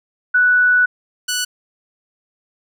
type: tone pair in turn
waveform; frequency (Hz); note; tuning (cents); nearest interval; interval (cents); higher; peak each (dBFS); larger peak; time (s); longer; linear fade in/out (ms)
sine / 10% pulse; 1480 / 1480; F#6 / F#6; 0 / 0; unison; 0; neither; -10; neither; 0.34-0.86 / 1.28-1.45; first; 10
effects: none